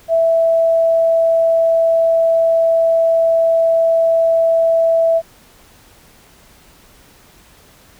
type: tone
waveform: sine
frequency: 659.3 Hz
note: E5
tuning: in tune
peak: -10 dBFS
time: 0.08-5.22 s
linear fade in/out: 50 ms
effects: pink hiss -47 dBFS RMS until 7.99 s